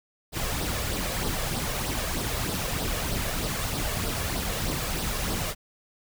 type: noise with flanger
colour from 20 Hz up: pink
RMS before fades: -29 dBFS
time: 0.32-5.55 s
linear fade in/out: 50 ms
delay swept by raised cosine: 0.21 to 1.81 ms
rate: 3.2 Hz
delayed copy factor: +0.5
effects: none